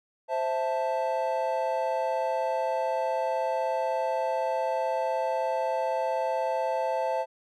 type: chord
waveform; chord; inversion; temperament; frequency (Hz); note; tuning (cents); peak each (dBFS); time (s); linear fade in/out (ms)
triangle; A minor; first; equal; 523.3 / 659.3 / 880; C5 / E5 / A5; 0 / 0 / 0; -28; 0.28-7.26; 50
effects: none